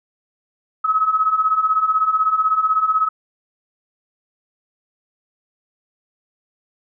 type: beating tone pair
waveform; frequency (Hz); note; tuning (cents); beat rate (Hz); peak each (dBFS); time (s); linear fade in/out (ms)
sine; 1270 / 1286; D#6 / E6; +35 / -43; 16; -20 / -16; 0.84-3.09; 10
effects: none